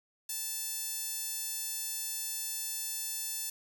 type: tone with high-pass filter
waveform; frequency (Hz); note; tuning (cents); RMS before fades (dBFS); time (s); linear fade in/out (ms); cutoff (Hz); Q
sawtooth; 880; A5; 0; -37; 0.29-3.5; 5; 7300; 0.84
effects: none